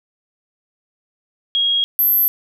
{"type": "tone pair in turn", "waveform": "sine", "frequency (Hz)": [3282, 12252], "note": ["G#7", "G9"], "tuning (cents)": [-21, -41], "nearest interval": "octave + major seventh", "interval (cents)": 2280, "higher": "second", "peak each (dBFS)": [-14, -12], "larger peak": "second", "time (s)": [[1.55, 1.84], [1.99, 2.28]], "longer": "neither", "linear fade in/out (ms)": 0, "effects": []}